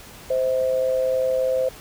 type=tone pair together; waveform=sine; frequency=520 / 643 Hz; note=C5 / E5; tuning=-11 / -43 cents; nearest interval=major third; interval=368 cents; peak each=-19 / -27 dBFS; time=0.3-1.69 s; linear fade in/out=5 ms; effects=pink hiss -43 dBFS RMS until 1.8 s